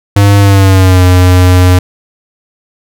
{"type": "tone with pitch glide", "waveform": "square", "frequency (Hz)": [100.7, 90.76], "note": ["G2", "F#2"], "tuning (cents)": [47, -33], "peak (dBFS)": -3, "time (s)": [0.16, 1.79], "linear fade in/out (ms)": 5, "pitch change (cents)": -180, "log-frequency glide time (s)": [0.39, 1.03], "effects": []}